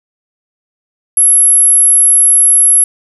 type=tone; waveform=sine; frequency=11175 Hz; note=F9; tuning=in tune; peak=-4 dBFS; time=1.17-2.84 s; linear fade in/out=2 ms; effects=none